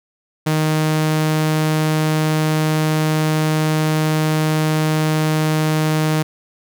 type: tone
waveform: sawtooth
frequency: 155.56 Hz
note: D#3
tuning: in tune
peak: -11 dBFS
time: 0.46-6.23 s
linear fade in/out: 10 ms
effects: none